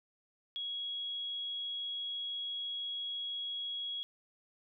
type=tone; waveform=sine; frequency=3322 Hz; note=G#7; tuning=in tune; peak=-36 dBFS; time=0.56-4.03 s; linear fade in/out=0 ms; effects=none

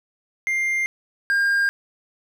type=tone pair in turn; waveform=triangle; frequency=2100 / 1608.3 Hz; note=C7 / G6; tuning=+6 / +44 cents; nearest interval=perfect fourth; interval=462 cents; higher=first; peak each=-18 / -15 dBFS; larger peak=second; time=0.47-0.86 / 1.3-1.69 s; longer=neither; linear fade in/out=0 ms; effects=none

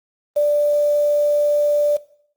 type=tone with quantisation; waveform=sine; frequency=587.3 Hz; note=D5; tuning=in tune; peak=-13 dBFS; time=0.36-1.97 s; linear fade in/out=10 ms; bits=6; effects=noise-tail reverb RT60 0.6 s tail -18 dB re dry + Opus 32 kbps

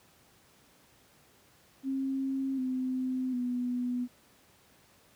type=tone with pitch steps; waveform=sine; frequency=268.4 / 257.3 / 246.7 Hz; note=C4 / C4 / B3; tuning=+44 / -29 / -2 cents; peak=-29 dBFS; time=1.83-4.08 s; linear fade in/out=50 ms; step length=750 ms; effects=pink hiss -62 dBFS RMS until 5.15 s + high-pass 80 Hz 12 dB/octave

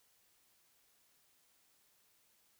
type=silence; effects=white hiss -72 dBFS RMS until 2.59 s

